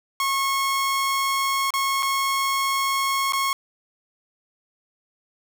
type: tone with dropouts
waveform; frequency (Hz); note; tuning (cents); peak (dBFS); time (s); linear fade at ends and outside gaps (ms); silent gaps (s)
sawtooth; 1091; C#6; -28; -17; 0.2-3.53; 1; 1.705-1.738 / 2.025-2.029 / 3.323-3.333
effects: none